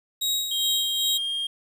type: tone with tremolo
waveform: sawtooth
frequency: 3804 Hz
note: A#7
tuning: 34 cents sharp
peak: -19 dBFS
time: 0.21-1.18 s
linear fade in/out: 10 ms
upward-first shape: sine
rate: 2.5 Hz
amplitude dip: 55%
type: tone with pitch glide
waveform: triangle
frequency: 3200 to 3222 Hz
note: G7 to G7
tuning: +35 to +47 cents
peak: -24 dBFS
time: 0.51-1.47 s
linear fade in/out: 5 ms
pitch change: +12 cents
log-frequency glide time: 0.97-1.3 s
effects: 9-bit